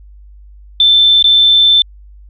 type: tone with dropouts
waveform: sine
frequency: 3541 Hz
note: A7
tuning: 10 cents sharp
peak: -5 dBFS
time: 0.8-1.82 s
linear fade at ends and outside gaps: 2 ms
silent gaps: 1.226-1.242 s
effects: added 50 Hz sine -35 dBFS peak until 2.29 s